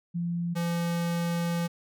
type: tone pair in turn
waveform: sine / square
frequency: 171.8 / 170.61 Hz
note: F3 / F3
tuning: -28 / -40 cents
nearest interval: unison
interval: 12 cents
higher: first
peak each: -27 / -27 dBFS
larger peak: neither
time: 0.14-0.55 / 0.55-1.68 s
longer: second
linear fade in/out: 20 ms
effects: none